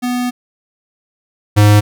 square tone pair in turn, 246.9 / 104.23 Hz, B3 / G#2, 0 / +7 cents, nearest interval octave + minor third, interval 1493 cents, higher first, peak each -16 / -6 dBFS, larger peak second, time 0.02-0.31 / 1.56-1.81 s, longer first, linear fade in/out 20 ms, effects none

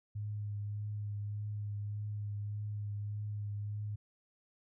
sine tone with vibrato, 103.83 Hz, G#2, in tune, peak -36 dBFS, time 0.15-3.96 s, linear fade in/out 10 ms, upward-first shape triangle, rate 1.7 Hz, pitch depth 21 cents each way, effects none

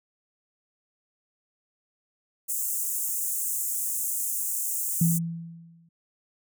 pink high-pass noise, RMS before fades -29 dBFS, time 2.48-5.19 s, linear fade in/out 20 ms, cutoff 7000 Hz, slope 48 dB/octave
sine tone with exponential decay, 166.9 Hz, E3, 22 cents sharp, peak -17 dBFS, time 5.01-5.89 s, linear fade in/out 5 ms, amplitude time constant 190 ms
effects none

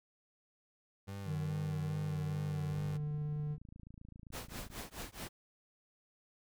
30% pulse tone with vibrato, 96.3 Hz, G2, 30 cents flat, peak -39 dBFS, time 1.07-2.98 s, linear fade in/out 20 ms, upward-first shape sine, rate 2.4 Hz, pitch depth 62 cents each way
triangle tone with pitch glide, 152.6 to 149.2 Hz, D#3 to D3, -33 to +28 cents, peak -33 dBFS, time 1.25-3.58 s, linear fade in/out 50 ms, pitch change -39 cents, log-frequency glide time 1.85-2.76 s
click train, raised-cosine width 5 ms, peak -40 dBFS, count 56, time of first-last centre 2.71-4.703 s, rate 27.6 Hz
pink noise with tremolo, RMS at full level -42 dBFS, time 4.32-5.29 s, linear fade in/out 20 ms, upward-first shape triangle, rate 4.7 Hz, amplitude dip 100%
effects none

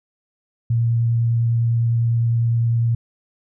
sine tone with vibrato, 116.54 Hz, A#2, in tune, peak -15 dBFS, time 0.7-2.95 s, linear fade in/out 5 ms, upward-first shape sine, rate 9.9 Hz, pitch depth 9 cents each way, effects none

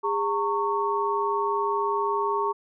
sine tone cluster, 406.7 / 912 / 1107 Hz, G#4 / A#5 / C#6, -36 / -38 / -3 cents, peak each -27 dBFS, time 0.03-2.53 s, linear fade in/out 20 ms, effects none

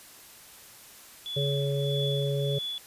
sine tone with tremolo, 3429 Hz, A7, 45 cents flat, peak -30 dBFS, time 1.26-2.78 s, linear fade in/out 0 ms, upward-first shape triangle, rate 1.6 Hz, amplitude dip 80%
harmonic tone, 140 Hz, C#3, 18 cents sharp, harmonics 1 / 3 / 4, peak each -27 / -32 / -33 dBFS, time 1.36-2.59 s, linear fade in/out 10 ms
effects white hiss -50 dBFS RMS until 2.86 s + resampled to 32000 Hz

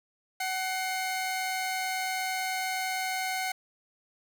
sawtooth tone pair together, 750.9 / 2124 Hz, F#5 / C7, +25 / +25 cents, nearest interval octave + tritone, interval 1800 cents, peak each -27 / -31 dBFS, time 0.4-3.52 s, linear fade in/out 5 ms, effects none

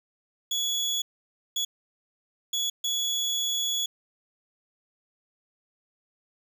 30% pulse tone bursts at uneven times, 3384 Hz, G#7, 32 cents sharp, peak -23 dBFS, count 4, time 0.51-1.02 / 1.56-1.65 / 2.53-2.7 / 2.84-3.86 s, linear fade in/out 5 ms, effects none

